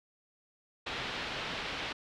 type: low-pass noise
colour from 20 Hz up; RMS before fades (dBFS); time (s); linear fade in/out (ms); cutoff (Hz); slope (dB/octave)
white; -38; 0.86-1.93; 10; 3700; 24
effects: none